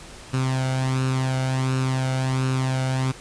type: tone with flanger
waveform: sawtooth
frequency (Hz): 130.81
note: C3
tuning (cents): 0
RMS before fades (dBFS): -23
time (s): 0.33-3.12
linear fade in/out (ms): 10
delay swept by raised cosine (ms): 0.74 to 1.39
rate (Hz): 1.4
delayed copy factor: +0.6
effects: pink hiss -42 dBFS RMS until 3.2 s + resampled to 22050 Hz